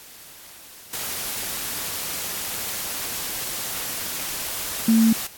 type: tone in noise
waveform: sine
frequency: 225.2 Hz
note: A3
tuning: 40 cents sharp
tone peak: -13 dBFS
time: 4.88-5.13 s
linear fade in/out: 5 ms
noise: white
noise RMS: -29 dBFS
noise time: 0.93-5.27 s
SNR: +13 dB
effects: white hiss -44 dBFS RMS until 5.37 s + AAC 64 kbps